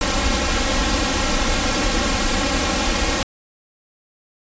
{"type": "noise with comb filter", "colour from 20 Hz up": "pink", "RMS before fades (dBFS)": -19, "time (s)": [0.01, 3.23], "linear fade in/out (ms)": 2, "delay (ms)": 3.7, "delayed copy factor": 0.95, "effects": ["resampled to 16000 Hz"]}